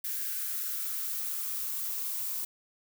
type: noise with high-pass filter sweep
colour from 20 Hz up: violet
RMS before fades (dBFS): -34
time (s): 0.04-2.45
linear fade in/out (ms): 5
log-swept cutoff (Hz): 1600 to 950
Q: 4.1
effects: none